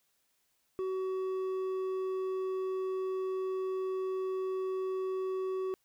sine tone with hard clipping, 376.9 Hz, F#4, 32 cents sharp, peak -33 dBFS, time 0.79-5.74 s, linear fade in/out 0 ms, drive 5 dB, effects white hiss -75 dBFS RMS until 5.84 s

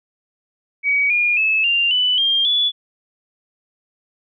sine tone with pitch steps, 2264 / 2426 / 2601 / 2787 / 2987 / 3202 / 3432 Hz, C#7 / D#7 / E7 / F7 / F#7 / G7 / A7, +36 / -44 / -24 / -4 / +16 / +36 / -44 cents, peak -14 dBFS, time 0.83-2.72 s, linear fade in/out 50 ms, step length 270 ms, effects none

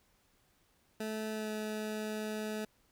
20% pulse tone with pitch glide, 217.4 to 214.9 Hz, A3 to A3, -21 to -41 cents, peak -31 dBFS, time 1-2.65 s, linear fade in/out 5 ms, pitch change -20 cents, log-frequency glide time 1.31-1.5 s, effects pink hiss -71 dBFS RMS until 2.91 s

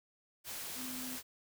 sine tone in noise, 253.9 Hz, B3, 48 cents sharp, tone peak -44 dBFS, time 0.75-1.19 s, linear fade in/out 50 ms, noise white, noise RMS -43 dBFS, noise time 0.44-1.23 s, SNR -4 dB, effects none

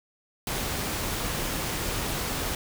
pink noise, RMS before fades -30 dBFS, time 0.47-2.55 s, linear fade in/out 2 ms, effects none

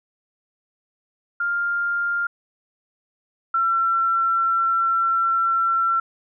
sine tone pair in turn, 1400 / 1352.3 Hz, F6 / E6, +4 / +44 cents, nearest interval minor second, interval 60 cents, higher first, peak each -20 / -17 dBFS, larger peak second, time 1.4-2.27 / 3.54-6 s, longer second, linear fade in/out 5 ms, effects none

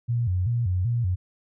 sine tone with vibrato, 104.1 Hz, G#2, 5 cents sharp, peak -21 dBFS, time 0.08-1.16 s, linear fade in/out 20 ms, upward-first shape square, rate 2.6 Hz, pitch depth 230 cents each way, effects none

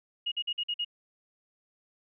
sine tone bursts, 2874 Hz, F7, 49 cents sharp, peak -28 dBFS, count 6, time 0.26-0.848 s, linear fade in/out 10 ms, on 58 ms, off 48 ms, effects none

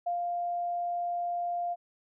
sine tone with ADSR envelope, 699 Hz, F5, 1 cent sharp, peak -27 dBFS, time 0.06-1.76 s, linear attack 11 ms, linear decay 110 ms, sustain -2 dB, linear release 37 ms, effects none

